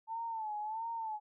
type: tone with vibrato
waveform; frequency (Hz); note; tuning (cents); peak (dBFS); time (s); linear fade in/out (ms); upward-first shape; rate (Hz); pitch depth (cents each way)
sine; 880; A5; 0; -36; 0.07-1.2; 50; sine; 1.5; 85
effects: none

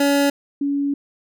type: tone pair in turn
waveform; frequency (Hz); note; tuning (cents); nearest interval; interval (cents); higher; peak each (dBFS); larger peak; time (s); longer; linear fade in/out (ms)
25% pulse / sine; 282.5 / 282.5; C#4 / C#4; +33 / +33; unison; 0; neither; -11 / -18; first; 0-0.3 / 0.61-0.94; second; 5
effects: none

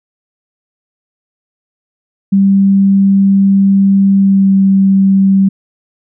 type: tone with pitch glide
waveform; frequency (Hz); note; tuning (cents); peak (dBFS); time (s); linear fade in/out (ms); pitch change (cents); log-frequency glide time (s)
sine; 196 to 193.97; G3 to G3; 0 to -18; -5; 2.32-5.49; 10; -18; 4.18-4.52
effects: none

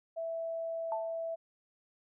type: tone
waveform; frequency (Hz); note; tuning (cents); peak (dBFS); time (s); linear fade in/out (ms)
sine; 659.3; E5; 0; -34; 0.16-1.36; 20
type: tone with exponential decay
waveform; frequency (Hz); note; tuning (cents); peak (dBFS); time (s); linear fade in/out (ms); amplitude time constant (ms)
sine; 880; A5; 0; -30; 0.92-1.2; 1; 59
effects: none

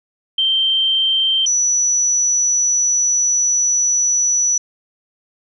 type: tone pair in turn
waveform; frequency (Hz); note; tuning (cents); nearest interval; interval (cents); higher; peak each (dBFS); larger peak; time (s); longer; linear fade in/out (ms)
sine; 3136 / 5920; G7 / F#8; 0 / 0; major seventh; 1100; second; -13; neither; 0.38-1.46 / 1.46-4.58; second; 5
effects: none

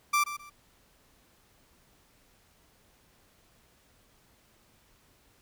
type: tone with echo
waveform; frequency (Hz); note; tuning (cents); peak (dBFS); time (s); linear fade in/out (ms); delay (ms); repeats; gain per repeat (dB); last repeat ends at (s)
30% pulse; 1174.7; D6; 0; -20; 0.13-0.24; 10; 130; 2; -12; 0.5
effects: pink hiss -64 dBFS RMS until 5.41 s

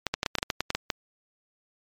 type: clicks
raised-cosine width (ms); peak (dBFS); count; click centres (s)
0.2; -8; 12; 0.067 / 0.14 / 0.231 / 0.262 / 0.353 / 0.385 / 0.429 / 0.502 / 0.606 / 0.704 / 0.75 / 0.902
effects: MP3 96 kbps

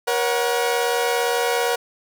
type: chord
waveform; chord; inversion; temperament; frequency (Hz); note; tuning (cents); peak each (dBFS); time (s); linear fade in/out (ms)
sawtooth; F# major; first; equal with one note detuned; 476.8 / 554.4 / 740; A#4 / C#5 / F#5; +39 / 0 / 0; -17 / -23 / -21; 0.07-1.76; 10
effects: none

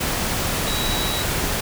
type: tone in noise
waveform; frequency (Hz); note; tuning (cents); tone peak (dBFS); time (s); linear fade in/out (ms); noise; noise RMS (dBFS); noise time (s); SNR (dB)
sine; 3889; B7; -27; -27; 0.67-1.23; 10; pink; -23; 0-1.61; -7
effects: none

